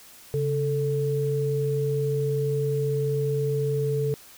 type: tone pair together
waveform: sine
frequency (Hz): 138.59 / 440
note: C#3 / A4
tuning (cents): 0 / 0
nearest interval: octave + minor sixth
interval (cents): 2000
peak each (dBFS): -25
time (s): 0.34-4.14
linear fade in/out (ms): 0
effects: white hiss -49 dBFS RMS until 4.37 s